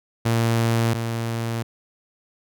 sawtooth tone pair in turn, 115.2 / 115.2 Hz, A#2 / A#2, -20 / -20 cents, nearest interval unison, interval 0 cents, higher neither, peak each -14 / -20 dBFS, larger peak first, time 0.25-0.94 / 0.94-1.63 s, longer neither, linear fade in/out 10 ms, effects none

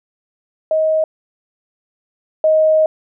sine tone pair in turn, 630 / 627 Hz, D#5 / D#5, +21 / +13 cents, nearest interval unison, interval 8 cents, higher first, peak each -12 / -9 dBFS, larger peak second, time 0.71-1.04 / 2.44-2.86 s, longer second, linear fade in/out 2 ms, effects none

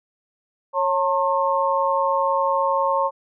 sine tone cluster, 549 / 903 / 1073 Hz, C#5 / A5 / C6, -17 / +45 / +43 cents, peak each -22 dBFS, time 0.73-3.11 s, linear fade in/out 50 ms, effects none

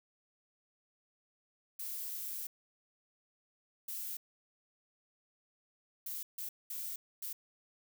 violet noise bursts at uneven times, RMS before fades -41 dBFS, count 6, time 1.79-2.47 / 3.88-4.17 / 6.06-6.23 / 6.38-6.49 / 6.7-6.96 / 7.22-7.33 s, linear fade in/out 5 ms, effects none

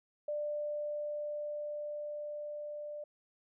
sine tone with level ramp, 593 Hz, D5, 17 cents sharp, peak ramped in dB -33 to -40 dBFS, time 0.28-3.04 s, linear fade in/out 5 ms, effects none

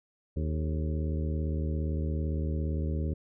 harmonic tone with a mistuned harmonic, 77.6 Hz, D#2, 4 cents flat, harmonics 1 / 2 / 3 / 4 / 5 / 6 / 7, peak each -29 / -35 / -39 / -41 / -43 / -45 / -46 dBFS, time 0.36-3.14 s, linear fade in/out 10 ms, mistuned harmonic 6, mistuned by -90 cents, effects none

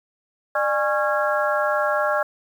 harmonic tone with a mistuned harmonic, 274.9 Hz, C#4, 14 cents flat, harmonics 2 / 3 / 4 / 5 / 6, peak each -22 / -27 / -27 / -25 / -27 dBFS, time 0.55-2.23 s, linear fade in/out 5 ms, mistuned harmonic 2, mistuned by +150 cents, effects 8-bit

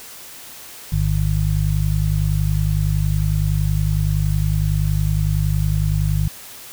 harmonic tone, 50.8 Hz, G#1, 38 cents flat, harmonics 1 / 2 / 3, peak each -20 / -20 / -20 dBFS, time 0.92-6.28 s, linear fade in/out 5 ms, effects white hiss -38 dBFS RMS until 6.72 s

